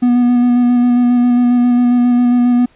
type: tone with vibrato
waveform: triangle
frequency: 244 Hz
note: B3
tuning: 21 cents flat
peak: -6 dBFS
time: 0.02-2.66 s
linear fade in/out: 10 ms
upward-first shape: square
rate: 7.4 Hz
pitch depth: 13 cents each way
effects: pink hiss -51 dBFS RMS until 2.75 s + resampled to 8000 Hz